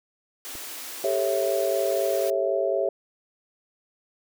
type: high-pass noise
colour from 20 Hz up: white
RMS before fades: -37 dBFS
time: 0.45-2.3 s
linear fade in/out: 0 ms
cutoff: 250 Hz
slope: 96 dB/octave
type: clicks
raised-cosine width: 2 ms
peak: -31 dBFS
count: 2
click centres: 0.552 / 0.555 s
type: chord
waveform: sine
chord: A dominant seventh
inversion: third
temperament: just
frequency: 396 / 440 / 550 / 660 Hz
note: G4 / A4 / C#5 / E5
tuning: +18 / 0 / -14 / +2 cents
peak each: -27 / -32 / -26 / -26 dBFS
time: 1.04-2.89 s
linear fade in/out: 2 ms
effects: none